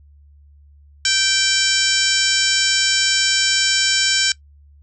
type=harmonic tone with a mistuned harmonic; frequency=778 Hz; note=G5; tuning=13 cents flat; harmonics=2 / 3 / 4 / 5 / 6 / 7 / 8 / 9 / 10; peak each=-22 / -26 / -22 / -24 / -25 / -20 / -30 / -23 / -27 dBFS; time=1.05-4.32 s; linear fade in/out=2 ms; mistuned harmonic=5; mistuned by=+23 cents; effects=noise-tail reverb RT60 0.1 s tail -21 dB re dry + added 72 Hz sine -45 dBFS peak until 4.82 s